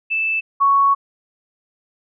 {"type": "tone pair in turn", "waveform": "sine", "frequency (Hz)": [2637, 1111.7], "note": ["E7", "C#6"], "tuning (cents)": [0, 5], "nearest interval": "octave + minor third", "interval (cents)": 1495, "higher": "first", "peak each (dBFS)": [-17, -11], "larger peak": "second", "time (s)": [[0.1, 0.41], [0.6, 0.95]], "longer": "second", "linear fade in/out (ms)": 20, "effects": []}